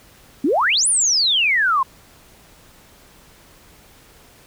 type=exponential two-way sweep; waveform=sine; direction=up then down; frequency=247.9 to 10120 to 1013 Hz; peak=-14 dBFS; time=0.44-1.83 s; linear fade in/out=5 ms; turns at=0.88 s; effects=pink hiss -49 dBFS RMS until 4.46 s

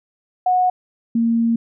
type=tone pair in turn; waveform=sine; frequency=732 / 230.6 Hz; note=F#5 / A#3; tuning=-19 / -19 cents; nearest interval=octave + minor sixth; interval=2000 cents; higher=first; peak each=-13 / -14 dBFS; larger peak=first; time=0.46-0.7 / 1.15-1.56 s; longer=second; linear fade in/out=5 ms; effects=none

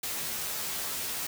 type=noise with comb filter; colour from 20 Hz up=white; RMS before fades=-34 dBFS; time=0.03-1.27 s; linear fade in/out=5 ms; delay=13 ms; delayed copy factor=+0.85; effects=none

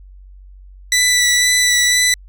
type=tone with vibrato; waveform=15% pulse; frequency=1975.5 Hz; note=B6; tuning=in tune; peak=-5 dBFS; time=0.92-2.14 s; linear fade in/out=2 ms; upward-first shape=sine; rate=2 Hz; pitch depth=14 cents each way; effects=added 47 Hz sine -37 dBFS peak until 2.28 s

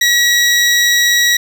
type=tone; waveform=20% pulse; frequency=1919 Hz; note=A#6; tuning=50 cents sharp; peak=-4 dBFS; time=0.01-1.37 s; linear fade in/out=5 ms; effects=none

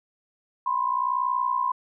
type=tone pair together; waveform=sine; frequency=992.1 / 1053 Hz; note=B5 / C6; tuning=+8 / +11 cents; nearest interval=minor second; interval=103 cents; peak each=-25 dBFS; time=0.66-1.72 s; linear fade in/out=5 ms; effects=none

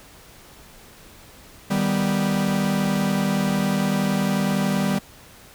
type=chord; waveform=45% pulse; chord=Eb augmented; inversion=none; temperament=equal; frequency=155.56 / 196 / 246.9 Hz; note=Eb3 / G3 / B3; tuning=0 / 0 / 0 cents; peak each=-27 / -21 / -27 dBFS; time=1.7-4.99 s; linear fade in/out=10 ms; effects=pink hiss -47 dBFS RMS until 5.54 s

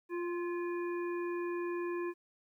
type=harmonic tone with a mistuned harmonic; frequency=348.9 Hz; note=F4; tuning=2 cents flat; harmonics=1 / 3 / 5 / 7; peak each=-34 / -44 / -48 / -51 dBFS; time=0.09-2.14 s; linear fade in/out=50 ms; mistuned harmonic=5; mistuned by=-30 cents; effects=12-bit

